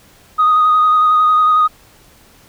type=tone with vibrato; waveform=sine; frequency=1244.5 Hz; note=D#6; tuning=in tune; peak=-7 dBFS; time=0.38-1.68 s; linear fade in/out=20 ms; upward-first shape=square; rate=11 Hz; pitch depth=15 cents each way; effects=tanh soft clip ceiling -5 dBFS + pink hiss -47 dBFS RMS until 2.48 s